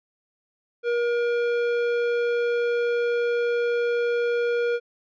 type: tone with tanh clipping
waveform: sine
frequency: 475.9 Hz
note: A#4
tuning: 36 cents sharp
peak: -23 dBFS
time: 0.83-4.8 s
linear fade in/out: 50 ms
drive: 18 dB
effects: low-pass 3000 Hz 12 dB/octave